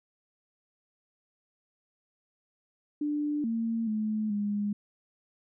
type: tone with pitch steps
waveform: sine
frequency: 295.6 / 227.8 / 215.3 / 205.6 Hz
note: D4 / A#3 / A3 / G#3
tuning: +11 / -40 / -37 / -17 cents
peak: -27 dBFS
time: 3.01-4.73 s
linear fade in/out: 5 ms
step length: 430 ms
effects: none